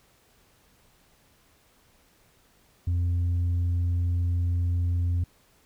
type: tone with tanh clipping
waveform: sine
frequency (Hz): 87.31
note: F2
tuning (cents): 0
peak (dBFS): -23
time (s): 2.87-5.24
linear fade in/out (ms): 5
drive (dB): 2
effects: pink hiss -62 dBFS RMS until 5.65 s